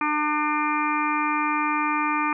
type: harmonic tone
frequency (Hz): 300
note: D4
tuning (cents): +37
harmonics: 1 / 3 / 4 / 5 / 6 / 7 / 8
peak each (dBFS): -28 / -27 / -25 / -35 / -35 / -35 / -29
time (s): 0.01-2.33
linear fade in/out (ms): 2
effects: none